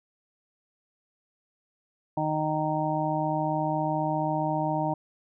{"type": "harmonic tone", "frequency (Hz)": 154.6, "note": "D#3", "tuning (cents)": -11, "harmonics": [1, 2, 4, 5, 6], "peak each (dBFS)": [-31, -31, -31, -31, -31], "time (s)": [2.17, 4.94], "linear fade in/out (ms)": 5, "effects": []}